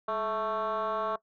sine tone with frequency modulation, 880 Hz, A5, in tune, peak -26 dBFS, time 0.08-1.16 s, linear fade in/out 5 ms, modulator 226 Hz, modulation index 1.9, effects noise-tail reverb RT60 0.1 s tail -20 dB re dry + tanh soft clip ceiling -26 dBFS

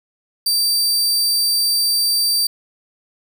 sawtooth tone, 4661 Hz, D8, 14 cents flat, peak -12 dBFS, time 0.46-2.47 s, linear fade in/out 5 ms, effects none

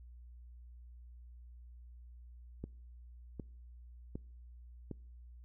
click train, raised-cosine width 3 ms, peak -28 dBFS, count 4, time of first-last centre 2.64-4.913 s, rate 1.32 Hz, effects noise-tail reverb RT60 0.6 s tail -26 dB re dry + added 60 Hz sine -51 dBFS peak until 5.44 s

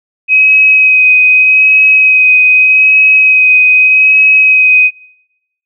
sine tone with vibrato, 2529 Hz, D#7, 28 cents sharp, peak -3 dBFS, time 0.28-4.91 s, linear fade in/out 50 ms, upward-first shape sine, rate 0.82 Hz, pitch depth 15 cents each way, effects noise-tail reverb RT60 0.9 s tail -25 dB re dry

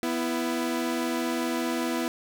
sawtooth tone pair together, 247.5 / 332.5 Hz, B3 / E4, +4 / +15 cents, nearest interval perfect fourth, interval 511 cents, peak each -25 dBFS, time 0.03-2.08 s, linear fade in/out 0 ms, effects none

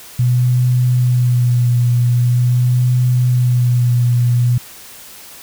sine tone with vibrato, 123.1 Hz, B2, 5 cents flat, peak -10 dBFS, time 0.19-4.58 s, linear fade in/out 5 ms, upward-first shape sine, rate 0.44 Hz, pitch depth 26 cents each way, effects white hiss -37 dBFS RMS until 5.42 s

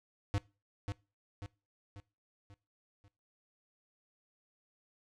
square tone with echo, 100.5 Hz, G2, 44 cents sharp, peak -30 dBFS, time 0.34-0.38 s, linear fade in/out 0 ms, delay 540 ms, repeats 5, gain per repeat -6 dB, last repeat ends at 3.08 s, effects noise-tail reverb RT60 0.3 s tail -21 dB re dry + low-pass 7000 Hz 12 dB/octave

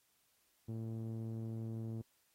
sawtooth tone with low-pass filter, 112.5 Hz, A2, 39 cents sharp, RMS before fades -42 dBFS, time 0.68-2.02 s, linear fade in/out 10 ms, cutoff 320 Hz, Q 1.1, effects white hiss -75 dBFS RMS until 2.34 s + AAC 48 kbps

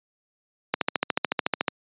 click train, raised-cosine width 0.3 ms, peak -5 dBFS, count 14, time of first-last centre 0.74-1.682 s, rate 13.8 Hz, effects high-pass 200 Hz 12 dB/octave + resampled to 8000 Hz

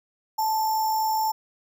sine tone with sample-and-hold, 876 Hz, A5, 8 cents flat, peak -21 dBFS, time 0.38-1.32 s, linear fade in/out 10 ms, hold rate 6300 Hz, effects none

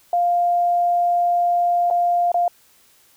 sine tone with dropouts, 700 Hz, F5, 4 cents sharp, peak -15 dBFS, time 0.13-2.48 s, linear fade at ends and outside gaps 2 ms, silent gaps 1.902-1.909 / 2.318-2.343 s, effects white hiss -55 dBFS RMS until 3.16 s

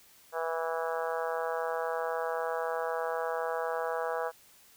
harmonic tone, 163.9 Hz, E3, 10 cents flat, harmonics 3 / 4 / 5 / 6 / 7 / 8 / 9 / 10, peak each -34 / -36 / -38 / -40 / -41 / -42 / -43 / -44 dBFS, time 0.32-4.32 s, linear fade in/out 50 ms, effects white hiss -59 dBFS RMS until 4.76 s

